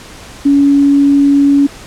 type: tone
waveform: sine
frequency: 281.8 Hz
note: C#4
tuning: 29 cents sharp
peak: -5 dBFS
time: 0.45-1.67 s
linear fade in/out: 10 ms
effects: pink hiss -33 dBFS RMS until 1.86 s + low-pass 9000 Hz 12 dB/octave